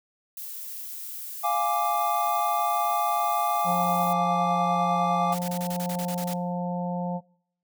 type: noise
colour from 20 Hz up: violet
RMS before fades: -37 dBFS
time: 0.37-4.13 s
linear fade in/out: 2 ms
type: chord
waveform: triangle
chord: D diminished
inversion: first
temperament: equal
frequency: 698.5 / 830.6 / 1174.7 Hz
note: F5 / Ab5 / D6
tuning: 0 / 0 / 0 cents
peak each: -25 dBFS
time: 1.43-5.35 s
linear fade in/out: 20 ms
type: harmonic tone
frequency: 177.1 Hz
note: F3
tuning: 24 cents sharp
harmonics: 1 / 3 / 4 / 5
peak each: -28 / -34 / -36 / -36 dBFS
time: 3.64-7.21 s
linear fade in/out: 50 ms
type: noise bursts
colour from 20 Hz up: white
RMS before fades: -37 dBFS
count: 11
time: 5.32-6.338 s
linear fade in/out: 5 ms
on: 68 ms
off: 27 ms
effects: noise-tail reverb RT60 0.7 s tail -25 dB re dry